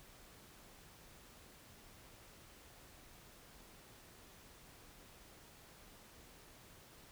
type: silence
effects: pink hiss -60 dBFS RMS until 7.11 s